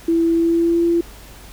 sine tone with pitch glide, 332.2 to 339.6 Hz, E4 to F4, +13 to -48 cents, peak -13 dBFS, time 0.08-1.01 s, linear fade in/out 5 ms, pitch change +39 cents, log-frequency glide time 0.34-0.83 s, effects added 50 Hz sine -41 dBFS peak until 1.52 s + pink hiss -42 dBFS RMS until 1.52 s

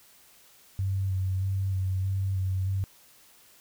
sine tone with vibrato, 95.3 Hz, G2, 48 cents flat, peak -25 dBFS, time 0.79-2.84 s, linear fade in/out 0 ms, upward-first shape square, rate 1.6 Hz, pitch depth 21 cents each way, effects white hiss -57 dBFS RMS until 3.6 s

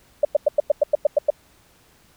sine tone bursts, 587.3 Hz, D5, in tune, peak -11 dBFS, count 10, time 0.23-1.303 s, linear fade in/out 5 ms, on 20 ms, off 97 ms, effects pink hiss -56 dBFS RMS until 2.16 s

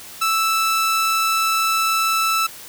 sawtooth tone, 1318.5 Hz, E6, in tune, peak -13 dBFS, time 0.21-2.47 s, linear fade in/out 10 ms, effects white hiss -38 dBFS RMS until 2.68 s

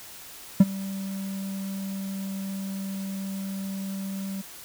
triangle tone with ADSR envelope, 194.4 Hz, G3, 14 cents flat, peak -6 dBFS, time 0.6-4.42 s, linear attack 6 ms, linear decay 35 ms, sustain -22 dB, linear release 14 ms, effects white hiss -44 dBFS RMS until 4.64 s

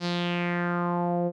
sawtooth tone with low-pass filter sweep, 174.61 Hz, F3, in tune, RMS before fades -27 dBFS, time 0-1.32 s, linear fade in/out 50 ms, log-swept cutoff 4900 to 520 Hz, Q 3.4, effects none

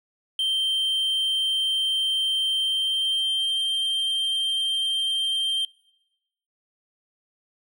triangle tone with pitch glide, 3136 to 3156 Hz, G7 to G7, 0 to +11 cents, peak -20 dBFS, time 0.39-5.65 s, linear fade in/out 2 ms, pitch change +11 cents, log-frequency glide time 2.58-3.63 s, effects noise-tail reverb RT60 0.9 s tail -22 dB re dry

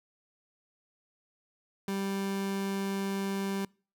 30% pulse tone, 196 Hz, G3, in tune, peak -28 dBFS, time 1.88-3.65 s, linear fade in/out 2 ms, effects noise-tail reverb RT60 0.4 s tail -26 dB re dry

